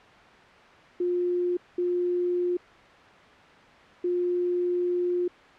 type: tone bursts at uneven times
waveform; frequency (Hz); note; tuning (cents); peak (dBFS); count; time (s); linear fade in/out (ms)
sine; 354.8; F4; +27; -23; 3; 1-1.57 / 1.78-2.57 / 4.04-5.28; 5
effects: white hiss -50 dBFS RMS until 5.58 s + low-pass 2000 Hz 12 dB/octave